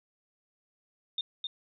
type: tone with echo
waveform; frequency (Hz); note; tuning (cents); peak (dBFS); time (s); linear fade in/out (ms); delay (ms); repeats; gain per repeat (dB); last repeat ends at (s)
sine; 3646; A#7; -39; -29; 1.18-1.21; 2; 260; 1; -3; 1.47
effects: none